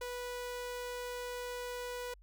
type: tone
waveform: sawtooth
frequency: 491.2 Hz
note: B4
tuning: 9 cents flat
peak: -35 dBFS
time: 0.01-2.14 s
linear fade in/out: 5 ms
effects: added 47 Hz sine -56 dBFS peak until 2.22 s